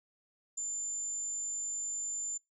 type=tone; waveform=sine; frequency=7150 Hz; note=A8; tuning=27 cents sharp; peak=-34 dBFS; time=0.57-2.38 s; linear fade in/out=10 ms; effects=noise-tail reverb RT60 0.2 s tail -23 dB re dry